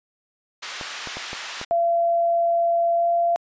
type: band-pass noise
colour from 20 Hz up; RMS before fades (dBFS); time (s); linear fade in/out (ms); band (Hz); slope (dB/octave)
pink; -34; 0.62-1.65; 10; 1300 to 5600; 12
type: clicks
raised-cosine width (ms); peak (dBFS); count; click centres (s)
1; -19; 5; 0.812 / 1.073 / 1.17 / 1.331 / 1.614
type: tone with pitch glide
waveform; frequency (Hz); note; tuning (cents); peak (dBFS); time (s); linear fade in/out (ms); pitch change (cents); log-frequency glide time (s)
sine; 681 to 685.7; F5 to F5; -44 to -32; -17; 1.71-3.36; 0; +12; 2.94-3.08
effects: resampled to 16000 Hz